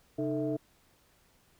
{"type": "tone cluster", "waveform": "sine", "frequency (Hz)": [134.5, 305.2, 444.6, 652], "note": ["C3", "D#4", "A4", "E5"], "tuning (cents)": [48, -33, 18, -19], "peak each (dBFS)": [-37, -31, -35, -36], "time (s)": [0.18, 0.57], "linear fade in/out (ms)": 10, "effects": ["tanh soft clip ceiling -20 dBFS", "pink hiss -66 dBFS RMS until 1.59 s"]}